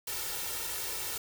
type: noise with comb filter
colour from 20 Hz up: white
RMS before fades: -36 dBFS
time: 0.07-1.18 s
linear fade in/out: 5 ms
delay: 2.2 ms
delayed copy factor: +0.75
effects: none